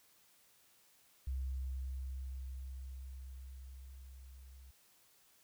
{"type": "tone with level ramp", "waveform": "sine", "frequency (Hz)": 65.41, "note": "C2", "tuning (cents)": 0, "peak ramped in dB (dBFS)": [-35, -53], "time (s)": [1.27, 4.71], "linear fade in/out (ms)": 5, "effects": ["white hiss -68 dBFS RMS until 5.43 s"]}